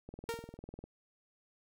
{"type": "click train", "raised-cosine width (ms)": 2, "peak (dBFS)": -33, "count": 16, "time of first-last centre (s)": [0.09, 0.84], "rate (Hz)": 20}
{"type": "tone with exponential decay", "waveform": "sawtooth", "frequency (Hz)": 462, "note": "A#4", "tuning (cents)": -16, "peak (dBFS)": -29, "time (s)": [0.29, 0.57], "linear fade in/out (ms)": 1, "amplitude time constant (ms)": 59}
{"effects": []}